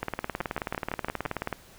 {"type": "two click trains", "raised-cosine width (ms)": 0.5, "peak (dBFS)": [-15, -14], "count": [6, 29], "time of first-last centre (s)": [[0.41, 1.253], [0.03, 1.527]], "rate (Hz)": [5.93, 18.7], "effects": ["pink hiss -53 dBFS RMS until 1.78 s"]}